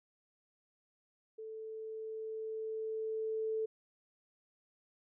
sine tone with level ramp, 440 Hz, A4, in tune, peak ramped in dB -43 to -32 dBFS, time 1.38-3.66 s, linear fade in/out 10 ms, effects none

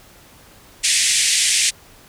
white band-pass noise, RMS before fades -17 dBFS, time 0.83-1.71 s, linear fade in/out 20 ms, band 1900 to 9400 Hz, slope 48 dB/octave, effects pink hiss -47 dBFS RMS until 2.08 s

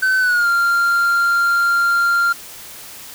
triangle tone with pitch glide, 1525 to 1390.4 Hz, G6 to F6, -48 to -8 cents, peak -11 dBFS, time 0.02-2.33 s, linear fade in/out 10 ms, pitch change -160 cents, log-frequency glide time 0.19-0.48 s, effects white hiss -36 dBFS RMS until 3.14 s

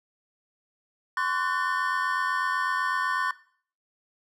triangle tone cluster, 1036 / 1124 / 1489 / 1792 Hz, C6 / C#6 / F#6 / A6, -17 / +24 / +11 / +31 cents, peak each -28 dBFS, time 1.17-3.31 s, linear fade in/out 2 ms, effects noise-tail reverb RT60 0.5 s tail -18 dB re dry

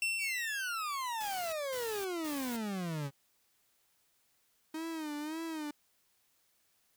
40% pulse tone with exponential decay, 2700 Hz, E7, 41 cents sharp, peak -28 dBFS, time 0.02-1.4 s, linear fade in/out 2 ms, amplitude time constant 300 ms
40% pulse exponential sweep, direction down, 2377 to 134.8 Hz, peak -34 dBFS, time 0.18-3.11 s, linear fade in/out 50 ms
white noise bursts, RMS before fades -45 dBFS, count 3, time 1.2-2.57 s, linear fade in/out 10 ms, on 330 ms, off 190 ms
45% pulse tone with vibrato, 311.1 Hz, D#4, in tune, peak -37 dBFS, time 4.74-5.71 s, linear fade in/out 5 ms, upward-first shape sine, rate 1.8 Hz, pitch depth 100 cents each way
effects white hiss -73 dBFS RMS until 6.96 s

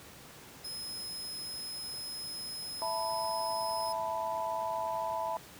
sawtooth tone, 5120 Hz, D#8, 49 cents sharp, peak -36 dBFS, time 0.64-3.93 s, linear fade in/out 10 ms
sine chord, E suspended fourth, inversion none, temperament equal, 659.3 / 880 / 987.8 Hz, E5 / A5 / B5, 0 / 0 / 0 cents, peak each -36 dBFS, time 2.82-5.37 s, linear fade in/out 0 ms
effects pink hiss -51 dBFS RMS until 5.59 s + high-pass 80 Hz 12 dB/octave

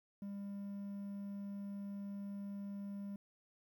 triangle tone, 200.3 Hz, G3, 38 cents sharp, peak -40 dBFS, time 0.22-3.16 s, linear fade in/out 2 ms, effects 12-bit

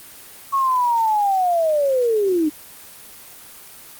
sine linear sweep, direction down, 1108 to 293.7 Hz, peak -15 dBFS, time 0.52-2.5 s, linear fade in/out 20 ms, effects white hiss -41 dBFS RMS until 3.99 s + Opus 24 kbps

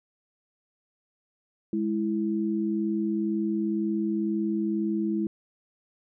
sine tone pair together, 207.7 / 329.7 Hz, G#3 / E4, 0 / 0 cents, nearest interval minor sixth, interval 800 cents, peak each -27 dBFS, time 1.73-5.27 s, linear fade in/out 2 ms, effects none

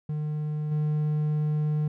triangle tone with level steps, 151.4 Hz, D#3, 47 cents flat, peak -25 / -21 dBFS, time 0.09-1.88 s, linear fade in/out 5 ms, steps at 0.71 s, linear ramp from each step 10 ms, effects none

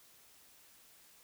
silence, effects white hiss -62 dBFS RMS until 1.23 s

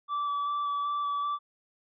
triangle tone with vibrato, 1156 Hz, D6, 28 cents flat, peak -26 dBFS, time 0.08-1.39 s, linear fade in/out 50 ms, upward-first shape square, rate 2.6 Hz, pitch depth 10 cents each way, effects resampled to 11025 Hz

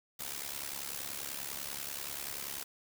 white noise with amplitude modulation, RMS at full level -37 dBFS, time 0.19-2.64 s, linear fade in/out 10 ms, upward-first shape sine, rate 70.3 Hz, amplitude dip 80%, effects none

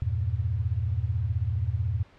sine chord, E diminished, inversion none, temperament equal, 82.41 / 98 / 116.54 Hz, E2 / G2 / Bb2, 0 / 0 / 0 cents, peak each -29 dBFS, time 0.02-2.03 s, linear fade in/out 0 ms, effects pink hiss -56 dBFS RMS until 2.18 s + low-pass 3000 Hz 12 dB/octave

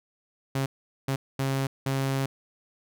sawtooth tone bursts at uneven times, 135.3 Hz, C#3, 42 cents flat, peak -21 dBFS, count 4, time 0.55-0.66 / 1.08-1.16 / 1.39-1.67 / 1.86-2.26 s, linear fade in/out 5 ms, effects none

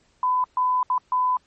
sine tone bursts at uneven times, 1005 Hz, B5, 30 cents sharp, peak -18 dBFS, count 4, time 0.23-0.44 / 0.57-0.83 / 0.9-0.98 / 1.12-1.37 s, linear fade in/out 2 ms, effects pink hiss -63 dBFS RMS until 1.46 s + MP3 32 kbps

